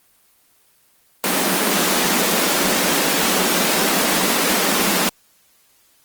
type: high-pass noise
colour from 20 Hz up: pink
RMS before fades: -18 dBFS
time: 1.24-5.09 s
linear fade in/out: 0 ms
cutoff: 170 Hz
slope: 96 dB/octave
effects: white hiss -57 dBFS RMS until 6.04 s + Opus 24 kbps